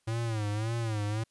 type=tone with vibrato; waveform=square; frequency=110 Hz; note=A2; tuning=in tune; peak=-30 dBFS; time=0.07-1.24 s; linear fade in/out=10 ms; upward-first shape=sine; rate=1.8 Hz; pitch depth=110 cents each way; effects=white hiss -74 dBFS RMS until 1.3 s + resampled to 24000 Hz